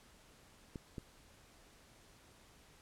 clicks, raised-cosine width 3 ms, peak -30 dBFS, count 2, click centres 0.758 / 0.982 s, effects pink hiss -63 dBFS RMS until 2.81 s + low-pass 11000 Hz 12 dB/octave

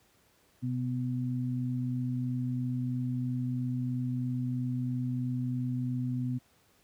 sine tone pair together, 126.96 / 250 Hz, B2 / B3, +48 / +21 cents, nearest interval octave, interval 1173 cents, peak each -31 / -33 dBFS, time 0.62-6.39 s, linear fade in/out 20 ms, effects pink hiss -66 dBFS RMS until 6.83 s + high-pass 60 Hz 12 dB/octave

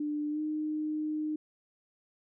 sine tone with pitch glide, 297.5 to 306.4 Hz, D4 to D#4, +22 to -27 cents, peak -30 dBFS, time 0-1.36 s, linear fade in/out 5 ms, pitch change +51 cents, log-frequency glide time 0.3-0.4 s, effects none

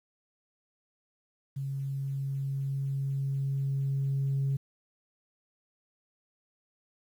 sine tone with level ramp, 137.1 Hz, C#3, 19 cents flat, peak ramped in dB -31 to -24 dBFS, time 1.56-4.57 s, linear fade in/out 10 ms, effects tanh soft clip ceiling -23 dBFS + 10-bit

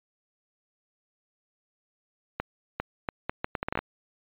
accelerating click train, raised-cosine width 0.5 ms, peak -13 dBFS, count 12, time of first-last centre 2.4-3.79 s, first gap 400 ms, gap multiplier 0.72, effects resampled to 8000 Hz

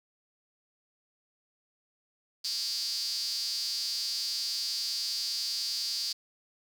sawtooth tone with high-pass filter, 230.1 Hz, A#3, 22 cents flat, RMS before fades -33 dBFS, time 2.44-6.13 s, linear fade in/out 10 ms, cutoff 4700 Hz, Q 9.9, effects none

